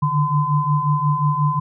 sine tone cluster, 145.2 / 150.8 / 1020 Hz, D3 / D3 / C6, -19 / +46 / -44 cents, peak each -20 dBFS, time 0.02-1.6 s, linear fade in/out 10 ms, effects none

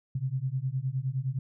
sine beating tone pair, 126.9 / 136.6 Hz, B2 / C#3, +47 / -25 cents, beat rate 9.7 Hz, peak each -31 dBFS, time 0.15-1.39 s, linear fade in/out 5 ms, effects none

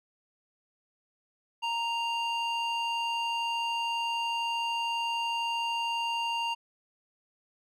square tone with band-pass filter, 931 Hz, A#5, 2 cents flat, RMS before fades -31 dBFS, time 1.62-6.55 s, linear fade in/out 20 ms, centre 2000 Hz, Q 5.1, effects none

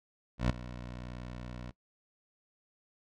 15% pulse tone with ADSR envelope, 61 Hz, B1, 21 cents flat, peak -18 dBFS, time 0.38-1.71 s, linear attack 120 ms, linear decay 9 ms, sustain -17 dB, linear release 4 ms, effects noise-tail reverb RT60 0.1 s tail -21 dB re dry + low-pass 5000 Hz 12 dB/octave

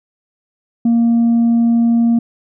sine tone with tanh clipping, 233.1 Hz, A#3, in tune, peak -10 dBFS, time 0.85-2.19 s, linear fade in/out 5 ms, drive 1 dB, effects none

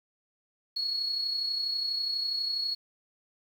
sine tone with amplitude modulation, 4342 Hz, C#8, 37 cents flat, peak -26 dBFS, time 0.76-2.75 s, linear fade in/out 10 ms, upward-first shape sine, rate 32.2 Hz, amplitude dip 45%, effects 9-bit

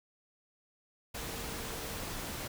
sine tone in noise, 458.7 Hz, A#4, 28 cents flat, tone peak -50 dBFS, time 1.16-2.01 s, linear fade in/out 10 ms, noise pink, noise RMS -40 dBFS, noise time 1.14-2.48 s, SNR -13 dB, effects none

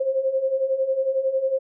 sine beating tone pair, 523.3 / 534.3 Hz, C5 / C5, 0 / +36 cents, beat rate 11 Hz, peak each -26 / -21 dBFS, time 0-1.59 s, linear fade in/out 10 ms, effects none

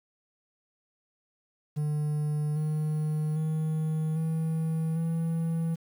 triangle tone with pitch steps, 150 / 153.51 / 157.09 / 160.77 / 164.52 Hz, D3 / D#3 / D#3 / E3 / E3, +37 / -23 / +17 / -43 / -3 cents, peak -24 dBFS, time 1.76-5.76 s, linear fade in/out 20 ms, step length 800 ms, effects 9-bit

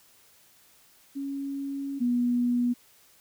sine tone pair in turn, 277.2 / 243.2 Hz, C#4 / B3, 0 / -26 cents, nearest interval major second, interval 226 cents, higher first, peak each -30 / -22 dBFS, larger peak second, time 1.15-2 / 2-2.74 s, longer first, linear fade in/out 20 ms, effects white hiss -59 dBFS RMS until 3.2 s

